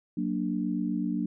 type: chord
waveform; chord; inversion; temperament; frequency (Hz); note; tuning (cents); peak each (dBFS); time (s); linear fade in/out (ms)
sine; Gb augmented; none; equal; 185 / 233.1 / 293.7; Gb3 / Bb3 / D4; 0 / 0 / 0; -31; 0.17-1.26; 5
effects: none